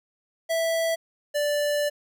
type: tone pair in turn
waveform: square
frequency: 658 / 586.2 Hz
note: E5 / D5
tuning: -3 / -3 cents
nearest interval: major second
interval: 200 cents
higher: first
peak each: -23 dBFS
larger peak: neither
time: 0.49-0.96 / 1.34-1.9 s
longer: second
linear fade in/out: 20 ms
effects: none